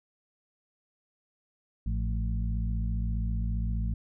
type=harmonic tone with a mistuned harmonic; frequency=55 Hz; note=A1; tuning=in tune; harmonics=1 / 2 / 3 / 4; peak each=-28 / -34 / -38 / -40 dBFS; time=1.86-3.94 s; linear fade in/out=5 ms; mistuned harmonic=3; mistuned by=+71 cents; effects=none